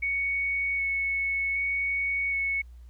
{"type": "tone with vibrato", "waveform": "sine", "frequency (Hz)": 2217, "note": "C#7", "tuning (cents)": 0, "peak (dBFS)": -25, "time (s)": [0.02, 2.62], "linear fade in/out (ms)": 10, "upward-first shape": "square", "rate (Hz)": 0.65, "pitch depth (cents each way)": 8, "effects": ["added 60 Hz sine -44 dBFS peak until 2.89 s", "pink hiss -69 dBFS RMS until 2.89 s"]}